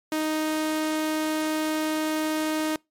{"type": "tone", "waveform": "sawtooth", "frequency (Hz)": 311.1, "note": "D#4", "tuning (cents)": 0, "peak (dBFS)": -20, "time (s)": [0.12, 2.76], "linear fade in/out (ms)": 2, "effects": ["noise-tail reverb RT60 0.2 s tail -25 dB re dry", "MP3 64 kbps"]}